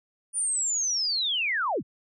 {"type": "linear sweep", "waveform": "sine", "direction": "down", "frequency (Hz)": [9500, 69.4], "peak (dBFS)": -24, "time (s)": [0.33, 1.83], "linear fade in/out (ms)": 50, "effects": []}